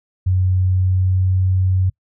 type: tone with pitch glide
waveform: sine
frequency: 92.5 to 93.3 Hz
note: F#2 to F#2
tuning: 0 to +15 cents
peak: -13 dBFS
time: 0.26-1.9 s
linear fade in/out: 10 ms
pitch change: +15 cents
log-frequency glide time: 0.57-1.39 s
effects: noise-tail reverb RT60 0.1 s tail -25 dB re dry